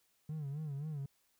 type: tone with vibrato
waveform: triangle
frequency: 147.2 Hz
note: D3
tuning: 4 cents sharp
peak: -35 dBFS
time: 0.29-1.06 s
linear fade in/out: 5 ms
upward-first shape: sine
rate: 3.8 Hz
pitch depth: 120 cents each way
effects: tanh soft clip ceiling -32 dBFS + white hiss -75 dBFS RMS until 1.39 s